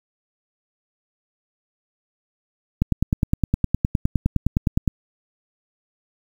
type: click train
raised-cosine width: 5 ms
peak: -5 dBFS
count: 21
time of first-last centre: 2.82-4.878 s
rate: 9.72 Hz
effects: 7-bit